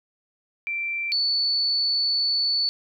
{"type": "tone pair in turn", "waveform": "sine", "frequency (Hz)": [2349, 4464], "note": ["D7", "C#8"], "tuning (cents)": [0, 11], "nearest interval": "major seventh", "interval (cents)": 1111, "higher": "second", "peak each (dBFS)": [-25, -20], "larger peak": "second", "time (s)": [[0.67, 1.12], [1.12, 2.69]], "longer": "second", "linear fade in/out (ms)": 0, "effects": []}